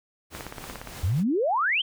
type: noise with tremolo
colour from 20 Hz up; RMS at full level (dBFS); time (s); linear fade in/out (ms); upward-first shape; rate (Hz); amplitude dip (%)
pink; -39; 0.3-1.24; 50; triangle; 3.3; 60
type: click train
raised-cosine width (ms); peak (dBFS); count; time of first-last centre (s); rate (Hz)
0.5; -21; 10; 0.35-0.873; 17.2
type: exponential sweep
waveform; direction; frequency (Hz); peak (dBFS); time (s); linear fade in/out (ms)
sine; up; 77.78 to 3259; -21; 1.03-1.82; 10
effects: none